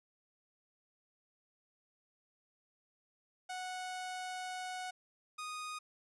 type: tone pair in turn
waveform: sawtooth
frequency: 737 / 1239.5 Hz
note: F#5 / D#6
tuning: -7 / -7 cents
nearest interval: major sixth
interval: 900 cents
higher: second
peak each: -36 / -37 dBFS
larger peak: first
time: 3.49-4.91 / 5.38-5.79 s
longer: first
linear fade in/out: 10 ms
effects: resampled to 24000 Hz